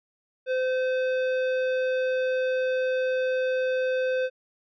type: tone with hard clipping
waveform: triangle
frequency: 514 Hz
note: C5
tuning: 31 cents flat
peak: -25 dBFS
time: 0.46-4.3 s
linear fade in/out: 50 ms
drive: 17 dB
effects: low-pass 4000 Hz 12 dB/octave